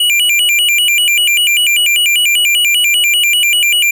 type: tone with vibrato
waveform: square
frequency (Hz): 2637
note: E7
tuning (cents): 0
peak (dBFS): -9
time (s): 0-3.91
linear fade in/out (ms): 5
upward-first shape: square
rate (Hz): 5.1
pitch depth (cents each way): 180
effects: 8-bit